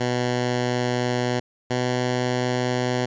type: tone pair in turn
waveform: 10% pulse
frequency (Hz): 123.47 / 124.76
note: B2 / B2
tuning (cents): 0 / +18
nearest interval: unison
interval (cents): 18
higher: second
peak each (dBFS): -13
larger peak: neither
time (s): 0-1.4 / 1.7-3.06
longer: first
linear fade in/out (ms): 10
effects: resampled to 16000 Hz